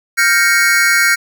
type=chord; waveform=square; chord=G half-diminished seventh; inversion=third; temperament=equal; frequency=1396.9 / 1568 / 1864.7 / 2217 Hz; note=F6 / G6 / Bb6 / Db7; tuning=0 / 0 / 0 / 0 cents; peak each=-16 dBFS; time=0.17-1.16 s; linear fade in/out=20 ms; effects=none